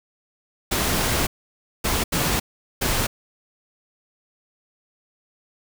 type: noise bursts at uneven times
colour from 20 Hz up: pink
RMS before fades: -22 dBFS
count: 4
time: 0.71-1.27 / 1.84-2.04 / 2.12-2.4 / 2.81-3.07 s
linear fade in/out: 10 ms
effects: none